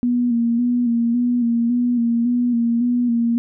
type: tone with vibrato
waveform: sine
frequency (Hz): 238.5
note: A#3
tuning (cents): +40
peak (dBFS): -15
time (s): 0.03-3.38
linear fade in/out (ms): 0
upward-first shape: square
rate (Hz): 1.8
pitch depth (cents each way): 36
effects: none